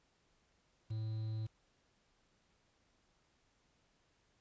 triangle tone with quantisation, 109.7 Hz, A2, 5 cents flat, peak -35 dBFS, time 0.9-1.47 s, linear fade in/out 10 ms, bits 10, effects pink hiss -75 dBFS RMS until 4.4 s + resampled to 16000 Hz

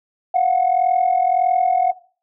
sine tone pair together, 697.3 / 739 Hz, F5 / F#5, -3 / -2 cents, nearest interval minor second, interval 101 cents, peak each -17 / -14 dBFS, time 0.34-1.92 s, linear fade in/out 10 ms, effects noise-tail reverb RT60 0.4 s tail -19 dB re dry + tanh soft clip ceiling -9 dBFS

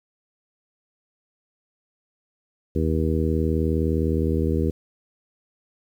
harmonic tone, 79.6 Hz, D#2, 40 cents sharp, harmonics 1 / 2 / 3 / 4 / 5 / 6, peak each -23 / -27 / -27 / -28 / -28 / -30 dBFS, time 2.75-4.71 s, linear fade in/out 10 ms, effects 9-bit

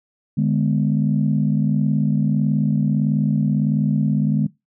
sine chord, G# diminished, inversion second, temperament just, 149.51 / 207.7 / 249.2 Hz, D3 / G#3 / B3, +31 / 0 / +16 cents, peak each -18 / -19 / -23 dBFS, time 0.37-4.47 s, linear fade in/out 10 ms, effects noise-tail reverb RT60 0.2 s tail -20 dB re dry + tanh soft clip ceiling -7 dBFS

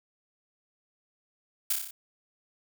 blue noise with echo, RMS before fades -26 dBFS, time 1.7-1.73 s, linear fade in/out 5 ms, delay 30 ms, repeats 6, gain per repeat -3 dB, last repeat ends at 1.91 s, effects none

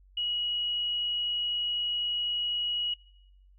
sine tone, 2908 Hz, F#7, 31 cents flat, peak -28 dBFS, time 0.17-2.94 s, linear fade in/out 5 ms, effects noise-tail reverb RT60 0.9 s tail -22 dB re dry + added 47 Hz sine -55 dBFS peak until 3.58 s

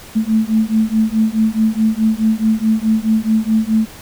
sine beating tone pair, 217.6 / 222.3 Hz, A3 / A3, -19 / +18 cents, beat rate 4.7 Hz, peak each -15 dBFS, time 0.15-3.86 s, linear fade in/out 20 ms, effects pink hiss -37 dBFS RMS until 4.01 s

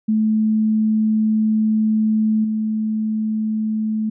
sine tone with level steps, 217.2 Hz, A3, 22 cents flat, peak -14 / -18 dBFS, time 0.08-4.1 s, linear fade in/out 10 ms, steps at 2.44 s, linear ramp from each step 5 ms, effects none

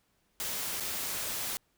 white noise with dropouts, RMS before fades -35 dBFS, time 0.4-1.57 s, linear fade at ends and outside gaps 0 ms, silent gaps 0.8-0.806 s, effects pink hiss -73 dBFS RMS until 1.77 s

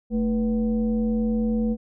sine tone with frequency modulation, 222.5 Hz, A3, 20 cents sharp, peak -20 dBFS, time 0.1-1.77 s, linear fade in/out 50 ms, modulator 267 Hz, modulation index 0.64, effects none

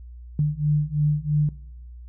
sine beating tone pair, 147.7 / 150.7 Hz, D3 / D3, +10 / +45 cents, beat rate 3 Hz, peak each -23 / -22 dBFS, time 0.39-1.49 s, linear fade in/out 2 ms, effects noise-tail reverb RT60 0.7 s tail -19 dB re dry + added 60 Hz sine -38 dBFS peak until 2.08 s

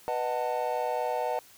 triangle chord, B dominant seventh, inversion none, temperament just, 493.9 / 617.4 / 740.8 / 889 Hz, B4 / D#5 / F#5 / A5, 0 / -14 / +2 / +18 cents, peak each -31 dBFS, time 0.08-1.39 s, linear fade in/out 0 ms, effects white hiss -55 dBFS RMS until 1.57 s

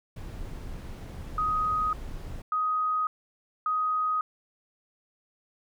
brown noise, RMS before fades -38 dBFS, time 0.16-2.42 s, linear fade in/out 5 ms
sine tone bursts, 1253 Hz, D#6, 12 cents sharp, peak -24 dBFS, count 3, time 1.38-4.21 s, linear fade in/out 2 ms, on 550 ms, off 590 ms
effects none

